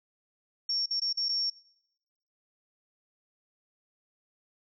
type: tone with dropouts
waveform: sine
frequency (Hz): 5490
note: F8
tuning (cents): -31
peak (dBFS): -27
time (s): 0.69-1.5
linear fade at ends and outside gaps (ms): 5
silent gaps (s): 0.86-0.907 / 0.999-1.017 / 1.129-1.172 / 1.286-1.29
effects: noise-tail reverb RT60 0.9 s tail -24 dB re dry